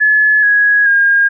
sine tone with pitch steps, 1712 / 1665.2 / 1619.7 Hz, A6 / G#6 / G#6, -48 / +4 / -44 cents, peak -7 dBFS, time 0-1.29 s, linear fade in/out 20 ms, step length 430 ms, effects none

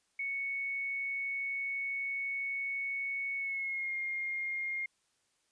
sine tone with pitch glide, 2217 to 2128 Hz, C#7 to C7, 0 to +29 cents, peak -33 dBFS, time 0.19-4.86 s, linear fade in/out 5 ms, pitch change -71 cents, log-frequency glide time 3.37-3.95 s, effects white hiss -75 dBFS RMS until 5.51 s + resampled to 22050 Hz

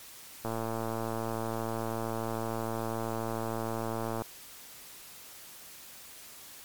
click train, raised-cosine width 1 ms, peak -20 dBFS, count 427, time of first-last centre 0.45-4.22 s, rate 113 Hz, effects white hiss -49 dBFS RMS until 6.64 s + MP3 96 kbps

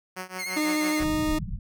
5% pulse tone with tremolo, 185 Hz, F#3, in tune, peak -20 dBFS, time 0.16-1.04 s, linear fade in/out 10 ms, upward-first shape triangle, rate 6 Hz, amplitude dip 95%
sawtooth tone with vibrato, 2126 Hz, C7, 27 cents sharp, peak -27 dBFS, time 0.38-1.01 s, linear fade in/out 20 ms, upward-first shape triangle, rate 13 Hz, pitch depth 53 cents each way
40% pulse tone with pitch glide, 305.5 to 308.7 Hz, D#4 to D#4, -32 to -14 cents, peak -23 dBFS, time 0.56-1.39 s, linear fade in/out 10 ms, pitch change +18 cents, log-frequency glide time 0.9-1.09 s
pink low-pass noise, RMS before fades -32 dBFS, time 1-1.59 s, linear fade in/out 5 ms, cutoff 210 Hz, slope 96 dB/octave
effects none

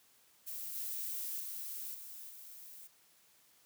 violet noise with level steps, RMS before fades -43 / -40 / -43 / -49 / -52 dBFS, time 0.46-2.88 s, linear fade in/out 20 ms, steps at 0.75 / 1.4 / 1.94 / 2.29 s, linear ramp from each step 5 ms, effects white hiss -67 dBFS RMS until 3.65 s + high-pass 80 Hz 12 dB/octave

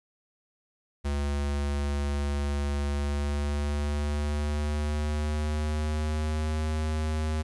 square tone with pitch glide, 71.6 to 77.63 Hz, D2 to D#2, -43 to -3 cents, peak -27 dBFS, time 1.04-7.43 s, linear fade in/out 20 ms, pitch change +140 cents, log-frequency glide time 2.87-6.63 s, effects resampled to 24000 Hz + 11-bit

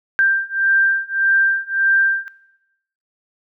sine beating tone pair, 1578 / 1579.7 Hz, G6 / G6, +11 / +13 cents, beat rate 1.7 Hz, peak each -17 dBFS, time 0.19-2.28 s, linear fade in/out 0 ms, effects noise-tail reverb RT60 0.9 s tail -18 dB re dry

